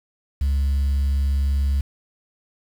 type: tone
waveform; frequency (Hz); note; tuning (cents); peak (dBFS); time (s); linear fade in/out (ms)
sine; 69.3; C#2; 0; -15; 0.41-1.81; 5
effects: tanh soft clip ceiling -16 dBFS + 7-bit